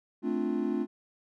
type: chord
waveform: triangle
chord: D minor seventh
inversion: second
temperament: equal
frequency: 220 / 261.6 / 293.7 / 349.2 Hz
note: A3 / C4 / D4 / F4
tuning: 0 / 0 / 0 / 0 cents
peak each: -31 dBFS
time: 0.22-0.87 s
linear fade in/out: 50 ms
effects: none